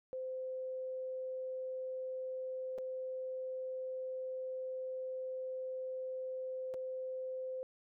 sine tone with dropouts, 517 Hz, C5, 21 cents flat, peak -38 dBFS, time 0.13-7.63 s, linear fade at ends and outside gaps 0 ms, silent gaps 2.78-2.785 / 6.739-6.743 s, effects none

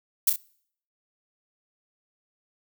violet noise with echo, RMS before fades -19 dBFS, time 0.27-0.3 s, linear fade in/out 5 ms, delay 31 ms, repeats 2, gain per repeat -6 dB, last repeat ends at 0.362 s, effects noise-tail reverb RT60 0.6 s tail -24 dB re dry

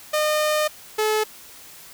sawtooth tone pair in turn, 609 / 430.6 Hz, D#5 / A4, -37 / -37 cents, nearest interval tritone, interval 600 cents, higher first, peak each -15 dBFS, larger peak neither, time 0.13-0.68 / 0.98-1.24 s, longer first, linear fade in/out 10 ms, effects white hiss -44 dBFS RMS until 1.93 s

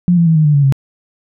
sine tone with pitch steps, 176.7 / 169.21 / 162.03 / 155.16 / 148.59 / 142.29 / 136.25 Hz, F3 / E3 / E3 / D#3 / D3 / C#3 / C#3, +21 / +46 / -29 / -4 / +21 / +46 / -29 cents, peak -7 dBFS, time 0.08-0.724 s, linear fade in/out 0 ms, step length 92 ms, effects none

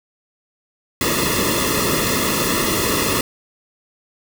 pink noise with comb filter, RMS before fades -19 dBFS, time 1.01-3.21 s, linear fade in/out 2 ms, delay 1.3 ms, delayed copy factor -1, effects none

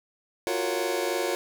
sawtooth chord, Gb major seventh, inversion third, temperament just, 346.9 / 370 / 462.5 / 555 Hz, F4 / Gb4 / Bb4 / Db5, -12 / 0 / -14 / +2 cents, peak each -27 dBFS, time 0.47-1.35 s, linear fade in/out 0 ms, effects none

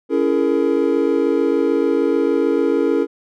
triangle chord, A# half-diminished seventh, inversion first, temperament just, 279.7 / 335.6 / 419.5 / 466.2 Hz, C#4 / E4 / G#4 / A#4, +16 / +31 / +17 / 0 cents, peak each -18 dBFS, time 0.09-3.07 s, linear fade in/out 50 ms, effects none

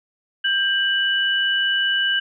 sine tone pair together, 1584.9 / 2960 Hz, G6 / F#7, +19 / 0 cents, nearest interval major seventh, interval 1081 cents, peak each -20 dBFS, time 0.44-2.2 s, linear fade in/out 10 ms, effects none

